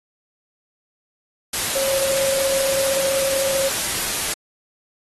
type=tone in noise; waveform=sine; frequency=542 Hz; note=C#5; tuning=39 cents flat; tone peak=-20 dBFS; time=1.75-3.69 s; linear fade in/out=5 ms; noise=white; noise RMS=-23 dBFS; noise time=1.53-4.34 s; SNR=0 dB; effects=AAC 32 kbps